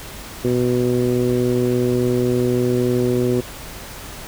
15% pulse tone with low-pass filter, 123.47 Hz, B2, in tune, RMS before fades -18 dBFS, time 0.44-3.41 s, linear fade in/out 10 ms, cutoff 410 Hz, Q 2.2, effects added 50 Hz sine -42 dBFS peak until 4.27 s + pink hiss -35 dBFS RMS until 4.27 s

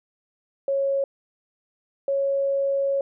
sine tone pair in turn, 550 / 552.1 Hz, C#5 / C#5, -14 / -7 cents, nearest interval unison, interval 7 cents, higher second, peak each -20 dBFS, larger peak neither, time 0.68-1.04 / 2.08-3.01 s, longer second, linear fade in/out 2 ms, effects none

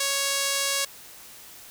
sawtooth tone with band-pass filter, 554.4 Hz, C#5, in tune, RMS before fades -26 dBFS, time 0-0.85 s, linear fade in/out 5 ms, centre 7100 Hz, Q 0.77, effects white hiss -46 dBFS RMS until 1.7 s

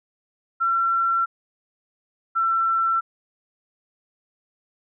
sine tone pair in turn, 1356 / 1344.3 Hz, E6 / E6, +49 / +34 cents, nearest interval unison, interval 15 cents, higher first, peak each -18 dBFS, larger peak neither, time 0.6-1.26 / 2.35-3.01 s, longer neither, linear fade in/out 20 ms, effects none

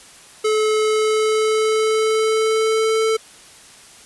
square tone with pitch glide, 431.7 to 442.3 Hz, A4 to A4, -33 to +9 cents, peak -16 dBFS, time 0.44-3.17 s, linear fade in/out 10 ms, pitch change +42 cents, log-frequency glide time 0.81-3.01 s, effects white hiss -44 dBFS RMS until 4.05 s + resampled to 24000 Hz

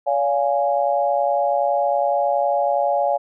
sine chord, Db major, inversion none, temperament equal with one note detuned, 569 / 698.5 / 830.6 Hz, Db5 / F5 / Ab5, +45 / 0 / 0 cents, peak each -20 / -21 / -22 dBFS, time 0.06-3.18 s, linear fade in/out 20 ms, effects none

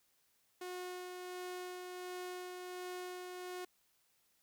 sawtooth tone with tremolo, 362.4 Hz, F#4, 36 cents flat, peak -38 dBFS, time 0.61-3.65 s, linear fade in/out 5 ms, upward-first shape sine, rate 1.4 Hz, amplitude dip 30%, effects white hiss -75 dBFS RMS until 4.42 s

